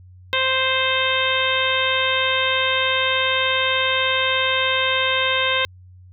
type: harmonic tone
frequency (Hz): 523.3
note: C5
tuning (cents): 0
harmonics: 1 / 2 / 3 / 4 / 5 / 6 / 7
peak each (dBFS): -25 / -25 / -25 / -25 / -25 / -25 / -25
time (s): 0.33-5.65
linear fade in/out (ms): 0
effects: added 91 Hz sine -42 dBFS peak until 6.12 s